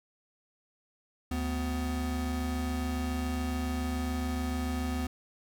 square tone pair together, 74.4 / 250.3 Hz, D2 / B3, +23 / +23 cents, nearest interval octave + major sixth, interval 2100 cents, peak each -33 / -34 dBFS, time 1.31-5.07 s, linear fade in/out 5 ms, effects none

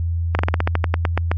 slowing click train, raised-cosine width 0.5 ms, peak -3 dBFS, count 13, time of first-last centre 0.35-1.315 s, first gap 40 ms, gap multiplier 1.12, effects added 84 Hz sine -18 dBFS peak until 1.37 s + MP3 32 kbps

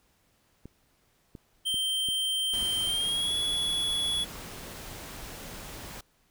clicks, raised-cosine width 3 ms, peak -30 dBFS, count 5, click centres 0.656 / 1.352 / 1.743 / 2.087 / 2.627 s
square tone with pitch glide, 3136 to 3381 Hz, G7 to G#7, 0 to +30 cents, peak -27 dBFS, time 1.65-4.25 s, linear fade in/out 20 ms, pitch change +130 cents, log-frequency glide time 2.85-3.34 s
pink noise, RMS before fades -42 dBFS, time 2.53-6.01 s, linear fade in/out 5 ms
effects pink hiss -68 dBFS RMS until 6.3 s

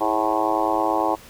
harmonic tone with a mistuned harmonic, 108.8 Hz, A2, 19 cents flat, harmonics 3 / 4 / 5 / 6 / 7 / 8 / 9 / 10, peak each -26 / -30 / -28 / -27 / -25 / -25 / -28 / -29 dBFS, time 0-1.16 s, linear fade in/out 20 ms, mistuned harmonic 4, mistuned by -78 cents, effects pink hiss -45 dBFS RMS until 1.29 s

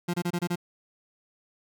30% pulse tone bursts, 174.61 Hz, F3, in tune, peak -23 dBFS, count 6, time 0.08-0.558 s, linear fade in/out 10 ms, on 58 ms, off 26 ms, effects none

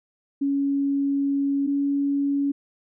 sine tone pair in turn, 279 / 281.3 Hz, C#4 / C#4, +11 / +26 cents, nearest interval unison, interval 15 cents, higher second, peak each -20 dBFS, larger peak neither, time 0.41-1.67 / 1.67-2.52 s, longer first, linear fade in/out 10 ms, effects none

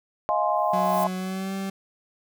sine chord, F minor seventh, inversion third, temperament just, 628.6 / 698.5 / 838.1 / 1047.7 Hz, Eb5 / F5 / Ab5 / C6, +18 / 0 / +16 / +2 cents, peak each -26 dBFS, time 0.29-1.07 s, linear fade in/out 0 ms
violet noise with exponential growth, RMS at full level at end -33 dBFS, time 0.44-1.04 s, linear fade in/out 2 ms, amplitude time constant 130 ms
40% pulse tone with pitch glide, 185 to 193.86 Hz, F#3 to G3, 0 to -19 cents, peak -27 dBFS, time 0.73-1.7 s, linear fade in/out 5 ms, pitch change +81 cents, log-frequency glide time 1.16-1.54 s
effects none

